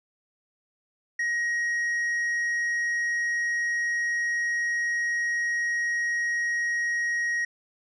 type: tone with tanh clipping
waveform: sine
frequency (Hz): 1888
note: A#6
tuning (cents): +22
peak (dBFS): -25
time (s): 1.19-7.45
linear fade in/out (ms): 5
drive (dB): 4
effects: none